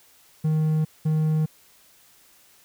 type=tone pair in turn; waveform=triangle; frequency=156 / 156 Hz; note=D#3 / D#3; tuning=+5 / +5 cents; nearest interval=unison; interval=0 cents; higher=neither; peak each=-17 dBFS; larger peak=neither; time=0.44-0.85 / 1.05-1.46 s; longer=neither; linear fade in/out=10 ms; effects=white hiss -56 dBFS RMS until 2.64 s